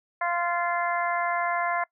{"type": "harmonic tone", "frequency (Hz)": 346.6, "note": "F4", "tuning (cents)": -13, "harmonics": [2, 3, 4, 5, 6], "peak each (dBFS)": [-28, -29, -33, -32, -34], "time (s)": [0.21, 1.84], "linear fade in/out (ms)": 5, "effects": ["noise-tail reverb RT60 0.1 s tail -23 dB re dry"]}